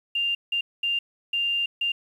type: tone bursts at uneven times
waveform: sine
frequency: 2794 Hz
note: F7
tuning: in tune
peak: -22 dBFS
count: 5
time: 0.15-0.35 / 0.52-0.61 / 0.83-0.99 / 1.33-1.66 / 1.81-1.92 s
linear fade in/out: 5 ms
effects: 9-bit